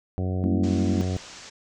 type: harmonic tone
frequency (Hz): 92.5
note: F#2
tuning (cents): 0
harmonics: 1 / 2 / 3 / 4 / 5 / 6 / 7 / 8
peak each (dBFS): -25 / -31 / -35 / -37 / -39 / -41 / -42 / -43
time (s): 0.18-1.17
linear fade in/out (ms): 0
type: chord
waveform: sine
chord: G diminished seventh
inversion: none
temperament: equal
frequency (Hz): 196 / 233.1 / 277.2 / 329.6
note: G3 / Bb3 / Db4 / Fb4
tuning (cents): 0 / 0 / 0 / 0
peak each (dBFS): -27 / -27 / -28 / -29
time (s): 0.44-1.01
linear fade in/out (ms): 0
type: low-pass noise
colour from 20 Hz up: white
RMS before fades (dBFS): -44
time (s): 0.63-1.5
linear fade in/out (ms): 10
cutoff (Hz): 7200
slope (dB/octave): 48
effects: none